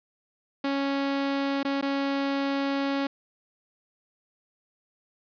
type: tone with dropouts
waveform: sawtooth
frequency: 276.9 Hz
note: C#4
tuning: 2 cents flat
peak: -21 dBFS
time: 0.64-3.07 s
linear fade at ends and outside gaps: 5 ms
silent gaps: 1.631-1.649 / 1.813-1.825 s
effects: resampled to 11025 Hz + 10-bit